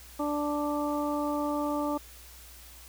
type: harmonic tone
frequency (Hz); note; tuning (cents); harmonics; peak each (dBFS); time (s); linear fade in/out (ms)
293.7; D4; 0; 1 / 2 / 3 / 4; -30 / -33 / -35 / -36; 0.19-1.98; 10
effects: added 60 Hz sine -51 dBFS peak until 2.88 s + white hiss -51 dBFS RMS until 2.88 s